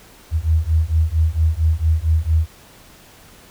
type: beating tone pair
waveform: sine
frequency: 77.78 / 82.18 Hz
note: D#2 / E2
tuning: 0 / -5 cents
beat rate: 4.4 Hz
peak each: -17 dBFS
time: 0.31-2.48 s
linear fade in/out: 50 ms
effects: pink hiss -46 dBFS RMS until 3.5 s